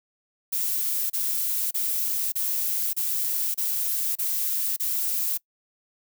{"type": "noise bursts", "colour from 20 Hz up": "violet", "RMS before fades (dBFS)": -26, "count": 8, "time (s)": [0.52, 5.377], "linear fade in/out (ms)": 10, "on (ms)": 580, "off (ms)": 31, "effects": ["noise-tail reverb RT60 0.1 s tail -24 dB re dry"]}